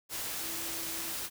sine tone in noise, 330 Hz, E4, 2 cents sharp, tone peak -47 dBFS, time 0.38-1.14 s, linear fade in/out 50 ms, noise white, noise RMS -37 dBFS, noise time 0.09-1.3 s, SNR -13 dB, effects none

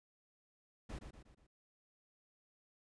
brown noise with echo, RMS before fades -45 dBFS, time 0.89-0.99 s, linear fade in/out 10 ms, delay 120 ms, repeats 4, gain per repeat -6 dB, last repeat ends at 1.47 s, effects resampled to 22050 Hz

